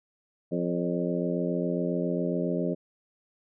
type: harmonic tone with a mistuned harmonic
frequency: 87.31 Hz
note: F2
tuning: in tune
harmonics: 2 / 3 / 4 / 5 / 6 / 7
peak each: -30 / -32 / -33 / -34 / -35 / -35 dBFS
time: 0.51-2.75 s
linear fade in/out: 20 ms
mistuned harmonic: 6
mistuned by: +41 cents
effects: none